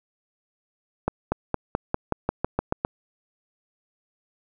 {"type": "accelerating click train", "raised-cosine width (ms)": 1, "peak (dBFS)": -8, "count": 11, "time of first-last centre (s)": [1.08, 2.849], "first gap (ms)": 240, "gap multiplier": 0.93, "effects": []}